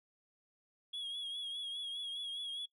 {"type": "tone with vibrato", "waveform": "sine", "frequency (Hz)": 3322, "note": "G#7", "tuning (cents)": 0, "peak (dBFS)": -36, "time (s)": [0.93, 2.66], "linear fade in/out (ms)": 10, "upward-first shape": "triangle", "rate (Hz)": 4.9, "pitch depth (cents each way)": 57, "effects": ["noise-tail reverb RT60 0.1 s tail -23 dB re dry", "tanh soft clip ceiling -38 dBFS"]}